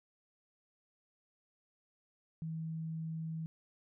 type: tone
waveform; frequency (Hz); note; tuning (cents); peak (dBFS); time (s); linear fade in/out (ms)
sine; 161.1; E3; -39; -37; 2.42-3.46; 0
effects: none